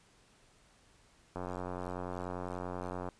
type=click train; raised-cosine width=1 ms; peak=-25 dBFS; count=157; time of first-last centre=1.36-3.088 s; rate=90.3 Hz; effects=pink hiss -65 dBFS RMS until 3.19 s + resampled to 22050 Hz

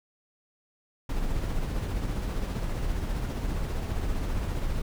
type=noise with tremolo; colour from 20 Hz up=brown; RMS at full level=-28 dBFS; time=1.09-4.82 s; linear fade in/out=5 ms; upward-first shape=sine; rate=15 Hz; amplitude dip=30%; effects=none

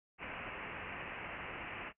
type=low-pass noise; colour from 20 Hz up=white; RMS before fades=-45 dBFS; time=0.18-1.93 s; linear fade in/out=50 ms; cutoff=2800 Hz; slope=96 dB/octave; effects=noise-tail reverb RT60 0.1 s tail -19 dB re dry

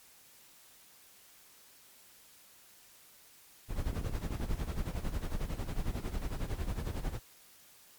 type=noise with tremolo; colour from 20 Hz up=brown; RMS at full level=-32 dBFS; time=3.68-7.2 s; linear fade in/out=50 ms; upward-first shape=sine; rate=11 Hz; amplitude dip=75%
type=clicks; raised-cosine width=3 ms; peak=-29 dBFS; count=9; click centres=3.861 / 3.931 / 4.013 / 4.047 / 4.096 / 4.307 / 4.352 / 4.401 / 4.441 s
effects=white hiss -59 dBFS RMS until 7.98 s + MP3 96 kbps

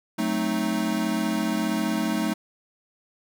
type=chord; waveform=square; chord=F# diminished seventh; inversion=none; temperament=equal; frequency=185 / 220 / 261.6 / 311.1 Hz; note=F#3 / A3 / C4 / Eb4; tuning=0 / 0 / 0 / 0 cents; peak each=-32 / -27 / -33 / -29 dBFS; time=0.18-2.34 s; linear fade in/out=10 ms; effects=none

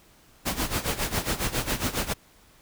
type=noise with tremolo; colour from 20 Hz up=pink; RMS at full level=-25 dBFS; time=0.45-2.14 s; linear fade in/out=20 ms; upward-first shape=sine; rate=7.3 Hz; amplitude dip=80%; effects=pink hiss -57 dBFS RMS until 2.61 s

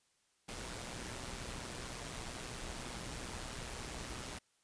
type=noise with amplitude modulation; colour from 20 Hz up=pink; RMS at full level=-42 dBFS; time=0.48-4.39 s; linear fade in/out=10 ms; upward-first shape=sine; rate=123 Hz; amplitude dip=55%; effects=white hiss -75 dBFS RMS until 4.63 s + resampled to 22050 Hz

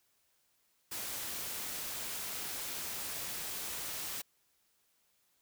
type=noise; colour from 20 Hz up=white; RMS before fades=-40 dBFS; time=0.91-4.22 s; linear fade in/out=10 ms; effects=white hiss -74 dBFS RMS until 5.41 s

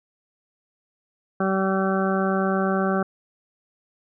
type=harmonic tone; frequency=191.8 Hz; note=G3; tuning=37 cents flat; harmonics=1 / 2 / 3 / 4 / 6 / 7 / 8; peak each=-23 / -26 / -28 / -29 / -31 / -31 / -32 dBFS; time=1.4-3.03 s; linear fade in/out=5 ms; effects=none

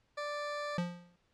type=tone; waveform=20% pulse; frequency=587.3 Hz; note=D5; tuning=in tune; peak=-31 dBFS; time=0.17-0.78 s; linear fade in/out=10 ms
type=tone with exponential decay; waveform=square; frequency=175.1 Hz; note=F3; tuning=5 cents sharp; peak=-29 dBFS; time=0.78-1.16 s; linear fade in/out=2 ms; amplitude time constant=82 ms
effects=pink hiss -74 dBFS RMS until 1.33 s + low-pass 5000 Hz 12 dB/octave

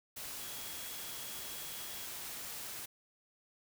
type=tone in noise; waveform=sine; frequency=3322 Hz; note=G#7; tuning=in tune; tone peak=-53 dBFS; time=0.4-2.06 s; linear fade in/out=10 ms; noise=white; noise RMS=-44 dBFS; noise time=0.16-2.86 s; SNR=-12 dB; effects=none

